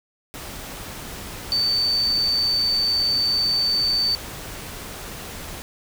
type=tone in noise; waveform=sine; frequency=4559 Hz; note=C#8; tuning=48 cents sharp; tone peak=-18 dBFS; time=1.52-4.15 s; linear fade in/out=0 ms; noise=pink; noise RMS=-35 dBFS; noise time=0.34-5.62 s; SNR=+14 dB; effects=none